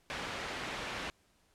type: low-pass noise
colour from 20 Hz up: white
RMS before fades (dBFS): -40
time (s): 0.1-1.1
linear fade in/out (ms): 0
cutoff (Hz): 2500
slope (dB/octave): 12
effects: pink hiss -70 dBFS RMS until 1.54 s + low-pass 11000 Hz 12 dB/octave